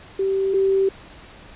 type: tone pair in turn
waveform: sine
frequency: 387.3 / 387.3 Hz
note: G4 / G4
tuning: -21 / -21 cents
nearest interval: unison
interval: 0 cents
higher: neither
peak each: -18 / -15 dBFS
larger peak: second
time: 0.19-0.54 / 0.54-0.89 s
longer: neither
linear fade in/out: 5 ms
effects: pink hiss -44 dBFS RMS until 1.55 s + resampled to 8000 Hz

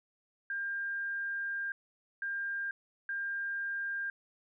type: tone bursts at uneven times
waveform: sine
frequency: 1600 Hz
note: G6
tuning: 35 cents sharp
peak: -33 dBFS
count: 3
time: 0.5-1.72 / 2.22-2.71 / 3.09-4.1 s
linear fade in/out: 2 ms
effects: none

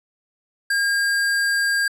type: tone with sample-and-hold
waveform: sine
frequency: 1621 Hz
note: G#6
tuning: 42 cents flat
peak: -17 dBFS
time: 0.7-1.88 s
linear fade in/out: 5 ms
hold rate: 6300 Hz
effects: low-pass 11000 Hz 12 dB/octave

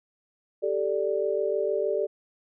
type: chord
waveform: sine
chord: G suspended second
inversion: none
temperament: equal with one note detuned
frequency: 392 / 438.5 / 587.3 Hz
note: G4 / A4 / D5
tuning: 0 / -6 / 0 cents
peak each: -28 / -28 / -28 dBFS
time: 0.62-2.07 s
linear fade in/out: 20 ms
effects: none

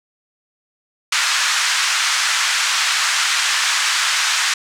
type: band-pass noise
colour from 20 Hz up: pink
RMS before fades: -18 dBFS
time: 1.12-4.54 s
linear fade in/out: 5 ms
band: 1200 to 7800 Hz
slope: 24 dB/octave
effects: none

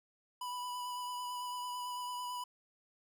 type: tone with vibrato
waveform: square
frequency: 987.8 Hz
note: B5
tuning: in tune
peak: -39 dBFS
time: 0.41-2.44 s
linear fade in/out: 5 ms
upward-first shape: sine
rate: 9 Hz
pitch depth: 16 cents each way
effects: none

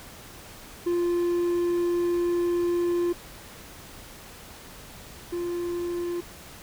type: tone pair in turn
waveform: triangle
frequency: 348.2 / 348.2 Hz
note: F4 / F4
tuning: -5 / -5 cents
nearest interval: unison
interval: 0 cents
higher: neither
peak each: -20 / -25 dBFS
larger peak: first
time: 0.86-3.13 / 5.32-6.21 s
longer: first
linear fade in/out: 10 ms
effects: pink hiss -45 dBFS RMS until 6.62 s

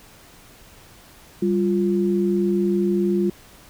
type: tone pair together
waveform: sine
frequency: 196.4 / 349.9 Hz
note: G3 / F4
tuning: +4 / +3 cents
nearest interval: minor seventh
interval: 999 cents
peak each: -20 dBFS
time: 1.42-3.3 s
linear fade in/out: 5 ms
effects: pink hiss -48 dBFS RMS until 3.69 s

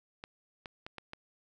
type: clicks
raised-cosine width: 0.3 ms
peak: -26 dBFS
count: 5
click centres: 0.239 / 0.658 / 0.865 / 0.983 / 1.134 s
effects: none

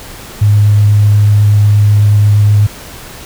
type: tone with vibrato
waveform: sine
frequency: 103.83 Hz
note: G#2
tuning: in tune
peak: -4 dBFS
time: 0.41-2.67 s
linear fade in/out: 10 ms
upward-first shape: triangle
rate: 8.2 Hz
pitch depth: 10 cents each way
effects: pink hiss -30 dBFS RMS until 3.25 s

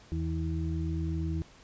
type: harmonic tone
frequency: 81.1 Hz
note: E2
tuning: 28 cents flat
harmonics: 1 / 2 / 4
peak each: -31 / -34 / -37 dBFS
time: 0.12-1.42 s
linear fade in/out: 0 ms
effects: pink hiss -56 dBFS RMS until 1.63 s + resampled to 16000 Hz

